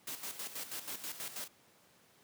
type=noise with tremolo; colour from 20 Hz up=white; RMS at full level=-41 dBFS; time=0.07-1.48 s; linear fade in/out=5 ms; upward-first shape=square; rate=6.2 Hz; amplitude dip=65%; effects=pink hiss -65 dBFS RMS until 2.23 s + high-pass 150 Hz 12 dB/octave